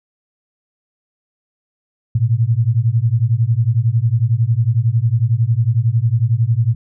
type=beating tone pair; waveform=sine; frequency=110 / 121 Hz; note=A2 / B2; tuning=0 / -35 cents; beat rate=11 Hz; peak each=-15 dBFS; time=2.15-6.75 s; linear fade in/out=5 ms; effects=none